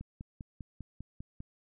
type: click train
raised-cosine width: 5 ms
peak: -30 dBFS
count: 8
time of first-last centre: 0.01-1.404 s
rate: 5.02 Hz
effects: none